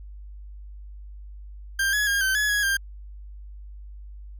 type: tone with pitch steps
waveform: 40% pulse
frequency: 1588 / 1686 / 1619 / 1545 / 1694 / 1666 / 1591 Hz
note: G6 / G#6 / G#6 / G6 / G#6 / G#6 / G6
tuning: +22 / +26 / -45 / -26 / +34 / +5 / +25 cents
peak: -20 dBFS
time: 1.79-2.77 s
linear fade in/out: 5 ms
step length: 140 ms
effects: added 50 Hz sine -38 dBFS peak until 4.39 s